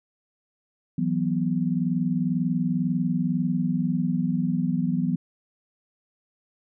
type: chord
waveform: sine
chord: E suspended second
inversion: none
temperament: equal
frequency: 164.81 / 185 / 246.9 Hz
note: E3 / F#3 / B3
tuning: 0 / 0 / 0 cents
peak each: -26 dBFS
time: 0.98-5.16 s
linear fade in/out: 5 ms
effects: none